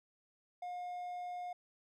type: tone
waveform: triangle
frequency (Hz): 715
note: F5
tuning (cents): +41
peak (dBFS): -38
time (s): 0.62-1.53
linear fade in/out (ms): 5
effects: none